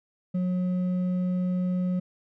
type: tone with hard clipping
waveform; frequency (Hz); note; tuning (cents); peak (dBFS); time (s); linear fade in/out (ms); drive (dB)
sine; 181.4; F#3; -34; -25; 0.34-2; 10; 4
effects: none